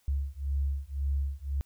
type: beating tone pair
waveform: sine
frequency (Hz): 68.6 / 70.5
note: C#2 / C#2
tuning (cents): -17 / +30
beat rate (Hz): 1.9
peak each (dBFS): -31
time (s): 0.08-1.61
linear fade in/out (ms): 0
effects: white hiss -69 dBFS RMS until 1.65 s